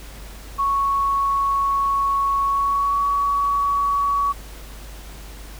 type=tone with pitch glide; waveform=sine; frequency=1108.7 to 1128.1 Hz; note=C#6 to C#6; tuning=0 to +30 cents; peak=-17 dBFS; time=0.58-4.33 s; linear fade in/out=20 ms; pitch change=+30 cents; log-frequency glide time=2.45-3.06 s; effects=added 50 Hz sine -36 dBFS peak until 5.59 s + pink hiss -42 dBFS RMS until 5.59 s